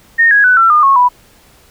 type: tone with pitch steps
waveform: sine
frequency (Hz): 1840 / 1658.3 / 1494.5 / 1347 / 1213.9 / 1094.1 / 986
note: A#6 / G#6 / F#6 / E6 / D#6 / C#6 / B5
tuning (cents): -23 / -3 / +17 / +37 / -43 / -23 / -3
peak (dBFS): -5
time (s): 0.18-1.09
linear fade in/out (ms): 20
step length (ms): 130
effects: pink hiss -46 dBFS RMS until 1.7 s